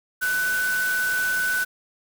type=tone in noise; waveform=sine; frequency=1498 Hz; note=F#6; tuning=21 cents sharp; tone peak=-21 dBFS; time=0.21-1.65 s; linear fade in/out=20 ms; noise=white; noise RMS=-32 dBFS; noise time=0.21-1.65 s; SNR=+8 dB; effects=none